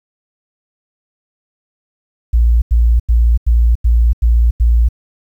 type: tone bursts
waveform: sine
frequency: 58 Hz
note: A#1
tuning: 8 cents flat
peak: -7 dBFS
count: 7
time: 2.33-4.888 s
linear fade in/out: 10 ms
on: 290 ms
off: 88 ms
effects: 8-bit